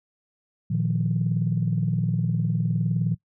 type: chord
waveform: sine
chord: Bb suspended fourth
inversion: none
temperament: just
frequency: 116.54 / 155.39 / 174.81 Hz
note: Bb2 / Eb3 / F3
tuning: 0 / -2 / +2 cents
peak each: -25 dBFS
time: 0.7-3.15 s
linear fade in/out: 10 ms
effects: noise-tail reverb RT60 0.1 s tail -20 dB re dry + tanh soft clip ceiling -12 dBFS